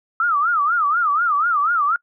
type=tone with vibrato; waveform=sine; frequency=1278 Hz; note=D#6; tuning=46 cents sharp; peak=-15 dBFS; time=0.2-1.96 s; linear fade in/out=2 ms; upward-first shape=sine; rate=4.1 Hz; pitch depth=200 cents each way; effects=noise-tail reverb RT60 0.1 s tail -25 dB re dry